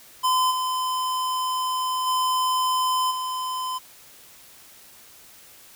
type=tone with level steps; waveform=square; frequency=1022 Hz; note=C6; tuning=41 cents flat; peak=-19 / -24 / -21 / -27 dBFS; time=0.23-3.79 s; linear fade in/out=20 ms; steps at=0.5 / 2.06 / 3.1 s; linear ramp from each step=20 ms; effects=white hiss -49 dBFS RMS until 5.75 s